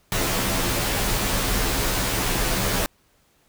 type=noise with comb filter; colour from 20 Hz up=pink; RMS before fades=-23 dBFS; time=0.12-2.86 s; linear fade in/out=0 ms; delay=13 ms; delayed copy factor=-0.9; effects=pink hiss -62 dBFS RMS until 3.48 s